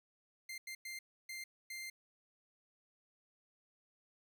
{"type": "tone bursts at uneven times", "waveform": "sawtooth", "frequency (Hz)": 2095, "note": "C7", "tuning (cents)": 2, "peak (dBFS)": -40, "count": 5, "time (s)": [[0.49, 0.58], [0.67, 0.75], [0.85, 0.99], [1.29, 1.44], [1.7, 1.9]], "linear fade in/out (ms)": 5, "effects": []}